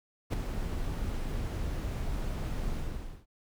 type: noise with ADSR envelope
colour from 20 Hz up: brown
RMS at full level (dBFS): -25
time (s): 0.3-3.26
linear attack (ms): 32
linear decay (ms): 10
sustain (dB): -8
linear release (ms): 530
effects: none

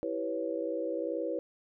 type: chord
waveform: sine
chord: C# half-diminished seventh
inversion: first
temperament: equal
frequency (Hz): 329.6 / 392 / 493.9 / 554.4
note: E4 / G4 / B4 / C#5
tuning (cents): 0 / 0 / 0 / 0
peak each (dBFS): -36 / -40 / -35 / -36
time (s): 0.03-1.39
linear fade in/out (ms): 0
effects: none

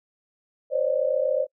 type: tone cluster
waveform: sine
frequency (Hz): 517 / 551 / 605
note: C5 / C#5 / D#5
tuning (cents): -21 / -11 / -49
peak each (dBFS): -25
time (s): 0.7-1.47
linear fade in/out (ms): 50
effects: noise-tail reverb RT60 0.1 s tail -25 dB re dry

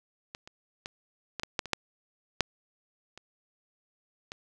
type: clicks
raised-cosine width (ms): 0.2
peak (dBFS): -22 / -29 / -20 / -17 / -15 / -10 / -22 / -8 / -6 / -28 / -22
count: 11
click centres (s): 0.349 / 0.475 / 0.859 / 1.397 / 1.434 / 1.592 / 1.657 / 1.733 / 2.407 / 3.176 / 4.319
effects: none

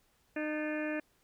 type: harmonic tone with a mistuned harmonic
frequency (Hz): 305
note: D#4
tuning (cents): -34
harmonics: 1 / 2 / 3 / 4 / 5 / 6 / 7 / 8 / 9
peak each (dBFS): -35 / -38 / -51 / -51 / -46 / -42 / -50 / -45 / -54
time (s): 0.36-1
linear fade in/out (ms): 5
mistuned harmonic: 6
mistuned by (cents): -71
effects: pink hiss -71 dBFS RMS until 1.23 s

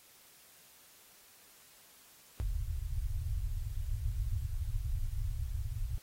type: low-pass noise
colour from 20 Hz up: pink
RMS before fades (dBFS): -35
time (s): 2.4-5.98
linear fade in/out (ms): 0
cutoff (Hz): 120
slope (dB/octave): 96
effects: white hiss -60 dBFS RMS until 6.02 s + AAC 48 kbps

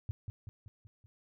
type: tone with echo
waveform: sine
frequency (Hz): 103.8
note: G#2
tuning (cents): 0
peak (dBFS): -31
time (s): 0.09-0.11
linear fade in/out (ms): 0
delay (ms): 190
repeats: 5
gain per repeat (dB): -5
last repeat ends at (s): 1.06
effects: none

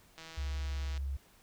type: click train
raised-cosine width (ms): 0.2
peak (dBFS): -31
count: 130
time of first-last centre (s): 0.18-0.976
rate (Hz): 162
type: tone with pitch glide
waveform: sine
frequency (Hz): 68.7 to 68.15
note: C#2 to C#2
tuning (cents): -15 to -29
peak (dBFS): -33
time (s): 0.37-1.17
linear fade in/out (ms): 10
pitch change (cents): -14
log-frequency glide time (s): 0.56-0.86
effects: pink hiss -63 dBFS RMS until 1.42 s

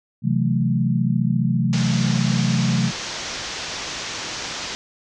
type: chord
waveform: sine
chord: F# half-diminished seventh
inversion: second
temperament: equal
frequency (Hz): 130.81 / 164.81 / 185 / 220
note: C3 / E3 / F#3 / A3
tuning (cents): 0 / 0 / 0 / 0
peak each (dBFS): -21 / -23 / -23 / -23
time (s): 0.22-2.92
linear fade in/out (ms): 50
type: low-pass noise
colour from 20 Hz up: white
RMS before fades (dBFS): -30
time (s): 1.73-4.75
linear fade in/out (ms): 0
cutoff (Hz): 6500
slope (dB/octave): 48
effects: none

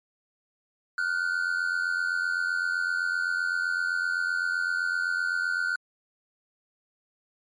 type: tone pair together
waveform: triangle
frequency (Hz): 1422 / 1509.8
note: F6 / F#6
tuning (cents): +31 / +35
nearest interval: minor second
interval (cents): 104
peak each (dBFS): -26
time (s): 0.98-5.76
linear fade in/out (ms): 2
effects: MP3 48 kbps

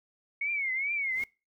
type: tone with vibrato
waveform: sine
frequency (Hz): 2200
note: C#7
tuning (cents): -14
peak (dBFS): -28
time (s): 0.41-1.24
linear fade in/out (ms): 5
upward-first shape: triangle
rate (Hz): 2.4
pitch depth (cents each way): 150
type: noise with exponential growth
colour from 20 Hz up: pink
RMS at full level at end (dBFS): -46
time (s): 0.99-1.24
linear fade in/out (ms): 0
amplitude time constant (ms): 54
effects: noise-tail reverb RT60 0.3 s tail -24 dB re dry

